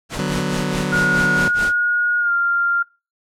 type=noise with tremolo; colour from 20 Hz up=pink; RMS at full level=-26 dBFS; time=0.09-1.75 s; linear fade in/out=50 ms; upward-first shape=sine; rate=4.7 Hz; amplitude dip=95%
type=chord; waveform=sawtooth; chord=B minor; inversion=first; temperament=just; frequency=148.16 / 185.21 / 246.9 Hz; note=D3 / F#3 / B3; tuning=+16 / +2 / 0 cents; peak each=-20 / -18 / -22 dBFS; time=0.19-1.48 s; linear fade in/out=0 ms
type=tone with pitch glide; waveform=sine; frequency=1441 to 1393.5 Hz; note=F#6 to F6; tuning=-46 to -4 cents; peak=-15 dBFS; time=0.92-2.83 s; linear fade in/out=10 ms; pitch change=-58 cents; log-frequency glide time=2.19-2.32 s
effects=noise-tail reverb RT60 0.3 s tail -23 dB re dry + low-pass 9000 Hz 12 dB/octave